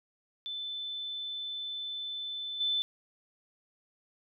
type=tone with level steps; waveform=sine; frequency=3520 Hz; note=A7; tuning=in tune; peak=-35 / -27 dBFS; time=0.46-2.82 s; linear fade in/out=0 ms; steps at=2.6 s; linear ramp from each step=10 ms; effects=none